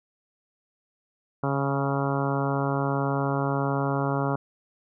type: harmonic tone with a mistuned harmonic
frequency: 138.59 Hz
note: C#3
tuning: in tune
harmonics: 1 / 2 / 3 / 4 / 5 / 6 / 7 / 8 / 9 / 10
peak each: -27 / -30 / -32 / -33 / -34 / -35 / -35 / -36 / -37 / -37 dBFS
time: 1.43-4.36 s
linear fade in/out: 5 ms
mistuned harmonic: 1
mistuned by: +18 cents
effects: none